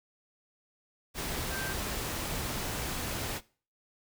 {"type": "tone in noise", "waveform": "sine", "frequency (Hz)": 1568, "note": "G6", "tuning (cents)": 0, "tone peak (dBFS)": -36, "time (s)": [1.5, 1.75], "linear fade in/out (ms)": 50, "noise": "pink", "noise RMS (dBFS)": -35, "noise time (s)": [1.14, 3.41], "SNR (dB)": -4, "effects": ["noise-tail reverb RT60 0.4 s tail -21 dB re dry"]}